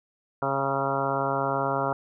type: harmonic tone with a mistuned harmonic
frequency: 137.1 Hz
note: C#3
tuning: 19 cents flat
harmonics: 1 / 2 / 3 / 4 / 5 / 6 / 7 / 8 / 9 / 10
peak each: -34 / -35 / -33 / -31 / -31 / -34 / -31 / -36 / -34 / -33 dBFS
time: 0.42-1.93 s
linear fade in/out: 2 ms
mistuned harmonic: 6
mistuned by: -19 cents
effects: none